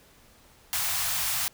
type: band-stop noise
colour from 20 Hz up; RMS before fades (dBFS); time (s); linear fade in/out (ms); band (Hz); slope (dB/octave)
white; -28; 0.73-1.48; 0; 160 to 640; 96
effects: pink hiss -57 dBFS RMS until 1.53 s